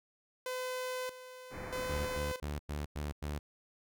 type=tone with tremolo; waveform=sawtooth; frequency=508 Hz; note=B4; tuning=49 cents sharp; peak=-32 dBFS; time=0.46-2.4 s; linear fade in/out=2 ms; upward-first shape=square; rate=0.79 Hz; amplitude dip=75%
type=low-pass noise; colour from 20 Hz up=pink; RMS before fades=-44 dBFS; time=1.5-2.2 s; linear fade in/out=50 ms; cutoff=2400 Hz; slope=96 dB/octave
type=tone bursts; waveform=sawtooth; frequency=73.8 Hz; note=D2; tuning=9 cents sharp; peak=-32 dBFS; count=6; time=1.89-3.39 s; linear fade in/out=10 ms; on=170 ms; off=96 ms
effects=none